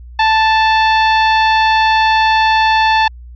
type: tone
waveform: sawtooth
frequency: 880 Hz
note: A5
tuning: in tune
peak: -5 dBFS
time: 0.19-3.08 s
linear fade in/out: 5 ms
effects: added 60 Hz sine -31 dBFS peak until 3.35 s + resampled to 11025 Hz